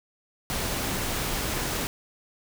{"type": "noise", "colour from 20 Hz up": "pink", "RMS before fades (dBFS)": -29, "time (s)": [0.5, 1.87], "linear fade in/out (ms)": 0, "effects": []}